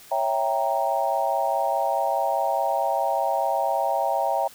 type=chord; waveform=sine; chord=C# diminished seventh; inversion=none; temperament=equal; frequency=554.4 / 659.3 / 784 / 932.3 Hz; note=C#5 / E5 / G5 / Bb5; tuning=0 / 0 / 0 / 0 cents; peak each=-28 / -26 / -25 / -27 dBFS; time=0.11-4.48 s; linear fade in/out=10 ms; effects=white hiss -48 dBFS RMS until 4.54 s